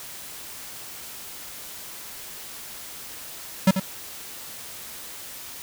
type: tone with echo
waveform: square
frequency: 190 Hz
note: F#3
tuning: 46 cents sharp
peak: -13 dBFS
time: 3.67-3.71 s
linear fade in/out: 5 ms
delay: 89 ms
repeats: 1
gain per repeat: -9 dB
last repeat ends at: 3.799 s
effects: white hiss -39 dBFS RMS until 5.62 s